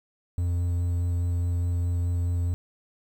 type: tone with vibrato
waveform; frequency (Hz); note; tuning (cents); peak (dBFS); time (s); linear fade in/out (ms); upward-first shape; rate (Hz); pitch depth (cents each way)
triangle; 87.31; F2; 0; -21; 0.38-2.54; 0; sine; 4.8; 8
effects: 9-bit